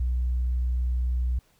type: tone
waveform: sine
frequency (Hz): 61.74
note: B1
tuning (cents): 0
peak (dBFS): -21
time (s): 0-1.39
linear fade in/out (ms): 5
effects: tanh soft clip ceiling -20 dBFS + pink hiss -64 dBFS RMS until 1.59 s